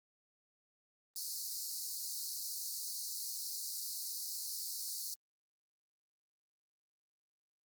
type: high-pass noise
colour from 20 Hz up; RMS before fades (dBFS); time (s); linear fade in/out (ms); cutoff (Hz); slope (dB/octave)
pink; -41; 1.16-5.14; 0; 4200; 96
effects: Opus 24 kbps